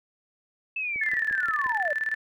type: linear sweep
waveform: sine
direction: down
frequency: 2645 to 560 Hz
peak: -27 dBFS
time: 0.76-1.93 s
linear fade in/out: 5 ms
type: click train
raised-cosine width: 2 ms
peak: -32 dBFS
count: 5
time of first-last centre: 0.96-1.662 s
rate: 5.7 Hz
type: tone with tremolo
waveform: sine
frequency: 1760 Hz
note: A6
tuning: in tune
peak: -23 dBFS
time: 1.01-2.15 s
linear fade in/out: 5 ms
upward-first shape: square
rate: 19 Hz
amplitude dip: 70%
effects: none